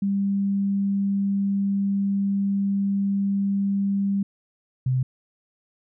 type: tone pair in turn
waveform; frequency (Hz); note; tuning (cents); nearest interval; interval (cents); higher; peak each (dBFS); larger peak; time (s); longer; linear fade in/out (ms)
sine; 198.2 / 128.67; G3 / C3; +19 / -29; perfect fifth; 748; first; -20 / -19; second; 0.02-4.23 / 4.86-5.03; first; 5
effects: none